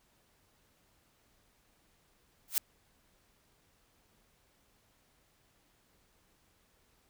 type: noise with exponential growth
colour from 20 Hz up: blue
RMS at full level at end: -24 dBFS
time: 2.48-2.58 s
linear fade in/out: 1 ms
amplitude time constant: 21 ms
effects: pink hiss -70 dBFS RMS until 7.09 s